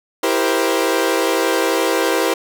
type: chord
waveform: sawtooth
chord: C dominant seventh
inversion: first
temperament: equal with one note detuned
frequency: 329.6 / 392 / 471.6 / 523.3 Hz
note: E4 / G4 / Bb4 / C5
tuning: 0 / 0 / +20 / 0 cents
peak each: -17 dBFS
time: 0.23-2.34 s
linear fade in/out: 5 ms
effects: none